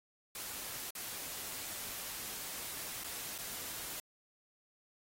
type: noise with dropouts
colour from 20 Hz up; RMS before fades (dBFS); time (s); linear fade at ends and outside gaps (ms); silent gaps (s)
white; -43; 0.35-4; 2; 0.906-0.951 / 3.038-3.043 / 3.38-3.385
effects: AAC 48 kbps